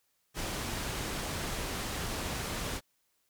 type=low-pass noise; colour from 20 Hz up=pink; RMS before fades=-36 dBFS; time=0.34-2.81 s; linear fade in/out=50 ms; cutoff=11000 Hz; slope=12 dB/octave; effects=white hiss -75 dBFS RMS until 3.29 s